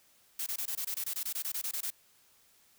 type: noise bursts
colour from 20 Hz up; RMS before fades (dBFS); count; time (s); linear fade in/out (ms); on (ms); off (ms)
blue; -35; 16; 0.39-1.904; 5; 74; 22
effects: white hiss -65 dBFS RMS until 2.78 s